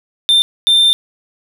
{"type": "tone bursts at uneven times", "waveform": "triangle", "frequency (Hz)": 3586, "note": "A7", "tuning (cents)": 32, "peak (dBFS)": -6, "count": 2, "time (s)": [[0.29, 0.42], [0.67, 0.93]], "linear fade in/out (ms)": 0, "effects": []}